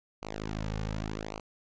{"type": "tone with flanger", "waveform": "sawtooth", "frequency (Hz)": 53.1, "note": "G#1", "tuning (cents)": 39, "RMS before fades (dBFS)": -36, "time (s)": [0.22, 1.4], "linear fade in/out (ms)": 5, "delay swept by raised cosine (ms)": [0.56, 3.06], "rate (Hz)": 0.87, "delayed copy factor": -0.95, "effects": ["resampled to 16000 Hz"]}